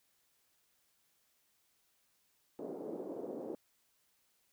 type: band-pass noise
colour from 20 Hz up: white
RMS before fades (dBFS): -43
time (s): 2.59-3.55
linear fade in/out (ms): 0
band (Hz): 250 to 500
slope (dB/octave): 24
effects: white hiss -75 dBFS RMS until 4.52 s